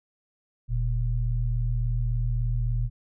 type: tone pair together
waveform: sine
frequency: 41.83 / 118.3 Hz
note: E1 / A#2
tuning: +26 / +26 cents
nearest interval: octave + tritone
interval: 1800 cents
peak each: -25 / -26 dBFS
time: 0.68-2.9 s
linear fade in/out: 50 ms
effects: none